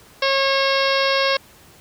harmonic tone, 544 Hz, C#5, 33 cents flat, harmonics 1 / 2 / 3 / 4 / 5 / 6 / 7 / 8 / 9 / 10, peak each -20 / -23 / -25 / -26 / -27 / -28 / -28 / -29 / -30 / -30 dBFS, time 0.22-1.37 s, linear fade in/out 5 ms, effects pink hiss -48 dBFS RMS until 1.8 s + high-pass 60 Hz 12 dB/octave

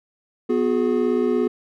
triangle tone cluster, 247.2 / 363.5 / 420.6 Hz, B3 / F#4 / G#4, +2 / -31 / +22 cents, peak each -20 dBFS, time 0.49-1.48 s, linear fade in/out 10 ms, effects none

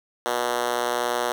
5% pulse tone with high-pass filter, 121.1 Hz, B2, 34 cents flat, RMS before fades -25 dBFS, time 0.26-1.32 s, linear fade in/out 0 ms, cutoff 450 Hz, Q 1.4, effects none

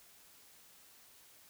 silence, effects white hiss -61 dBFS RMS until 1.49 s

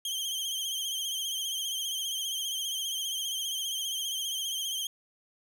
sawtooth tone with vibrato, 3166 Hz, G7, 17 cents sharp, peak -28 dBFS, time 0.05-4.87 s, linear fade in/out 2 ms, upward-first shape triangle, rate 15 Hz, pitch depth 70 cents each way, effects none

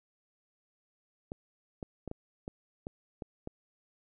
clicks, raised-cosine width 2 ms, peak -25 dBFS, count 8, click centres 1.319 / 1.828 / 2.077 / 2.114 / 2.479 / 2.869 / 3.222 / 3.474 s, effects none

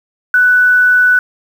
sine tone with quantisation, 1488 Hz, F#6, 9 cents sharp, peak -6 dBFS, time 0.34-1.19 s, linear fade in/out 2 ms, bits 6, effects none

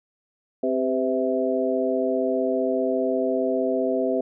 harmonic tone with a mistuned harmonic, 130.81 Hz, C3, in tune, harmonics 2 / 3 / 4 / 5, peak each -26 / -26 / -26 / -26 dBFS, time 0.63-4.21 s, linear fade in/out 5 ms, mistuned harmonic 4, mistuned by -53 cents, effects none

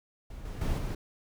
brown noise with level steps, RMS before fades -43 / -38 / -29 / -33 dBFS, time 0.3-0.95 s, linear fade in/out 5 ms, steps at 0.45 / 0.61 / 0.78 s, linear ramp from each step 5 ms, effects none

